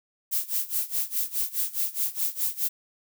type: noise with tremolo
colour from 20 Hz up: violet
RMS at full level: -25 dBFS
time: 0.31-2.69 s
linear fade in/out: 20 ms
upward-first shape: sine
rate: 4.8 Hz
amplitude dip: 90%
effects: none